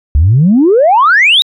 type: exponential sweep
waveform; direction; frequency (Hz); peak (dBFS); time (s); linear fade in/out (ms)
sine; up; 65.9 to 3894; -3; 0.15-1.42; 0
effects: tanh soft clip ceiling 0 dBFS